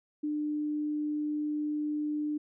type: tone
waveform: sine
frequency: 299.4 Hz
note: D4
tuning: 33 cents sharp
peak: -29 dBFS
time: 0.23-2.38 s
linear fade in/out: 10 ms
effects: none